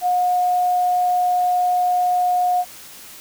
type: tone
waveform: sine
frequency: 721 Hz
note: F#5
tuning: 45 cents flat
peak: -15 dBFS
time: 0.01-2.65 s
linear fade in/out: 50 ms
effects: white hiss -40 dBFS RMS until 3.2 s